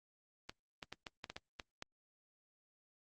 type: clicks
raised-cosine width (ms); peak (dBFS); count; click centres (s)
0.2; -26; 9; 0.495 / 0.828 / 0.926 / 1.068 / 1.242 / 1.3 / 1.365 / 1.598 / 1.824
effects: Opus 32 kbps